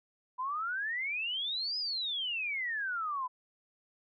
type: exponential two-way sweep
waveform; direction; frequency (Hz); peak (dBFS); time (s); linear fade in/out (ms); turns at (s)
sine; up then down; 987.8 to 5090 to 987.8; -32; 0.38-3.28; 20; 1.78
effects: none